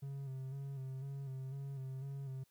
triangle tone with vibrato, 135.2 Hz, C#3, 43 cents flat, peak -39 dBFS, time 0.02-2.44 s, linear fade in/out 10 ms, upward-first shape square, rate 2 Hz, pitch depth 39 cents each way, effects white hiss -75 dBFS RMS until 2.5 s

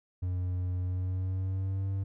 triangle tone with pitch glide, 90.6 to 97.1 Hz, F#2 to G2, -36 to -16 cents, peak -27 dBFS, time 0.22-2.04 s, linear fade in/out 10 ms, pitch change +120 cents, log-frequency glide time 0.81-1.89 s, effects none

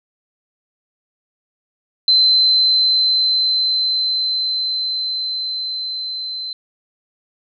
sine tone with level ramp, 4072 Hz, C8, 48 cents flat, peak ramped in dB -9 to -24 dBFS, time 2.08-6.53 s, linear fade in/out 2 ms, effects none

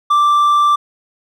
sine tone with hard clipping, 1174.7 Hz, D6, in tune, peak -10 dBFS, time 0.1-0.76 s, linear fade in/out 10 ms, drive 3 dB, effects none

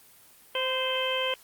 harmonic tone with a mistuned harmonic, 520 Hz, C5, 11 cents flat, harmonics 1 / 2 / 3 / 4 / 5 / 6, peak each -30 / -34 / -38 / -37 / -34 / -30 dBFS, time 0.55-1.34 s, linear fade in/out 2 ms, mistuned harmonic 2, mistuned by -20 cents, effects white hiss -55 dBFS RMS until 1.43 s + Opus 32 kbps

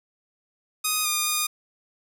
5% pulse tone with pitch steps, 1246 / 1217 / 1224 Hz, D#6 / D#6 / D#6, +2 / -39 / -29 cents, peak -11 dBFS, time 0.84-1.47 s, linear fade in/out 10 ms, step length 210 ms, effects none

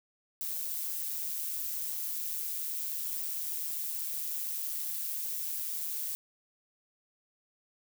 violet noise with amplitude modulation, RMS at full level -33 dBFS, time 0.41-6.15 s, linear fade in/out 0 ms, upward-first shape sine, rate 156 Hz, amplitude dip 55%, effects none

